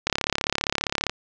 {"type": "click train", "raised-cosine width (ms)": 0.2, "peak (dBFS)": -4, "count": 37, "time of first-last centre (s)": [0.07, 1.096], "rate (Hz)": 35.1, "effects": ["low-pass 7000 Hz 12 dB/octave"]}